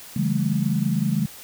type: tone cluster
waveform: sine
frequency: 141.8 / 167.4 / 197.4 / 217 Hz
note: C#3 / E3 / G3 / A3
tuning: +40 / +27 / +12 / -24 cents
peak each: -25 dBFS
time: 0.16-1.26 s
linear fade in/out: 5 ms
effects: white hiss -42 dBFS RMS until 1.43 s